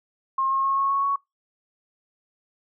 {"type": "tone with pitch steps", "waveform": "sine", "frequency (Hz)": [1070, 1078.7, 1087.4, 1096.3, 1105.2, 1114.2], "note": ["C6", "C#6", "C#6", "C#6", "C#6", "C#6"], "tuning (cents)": [38, -48, -34, -20, -6, 9], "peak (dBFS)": -20, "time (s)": [0.38, 1.16], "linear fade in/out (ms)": 5, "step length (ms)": 130, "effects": ["noise-tail reverb RT60 0.2 s tail -25 dB re dry"]}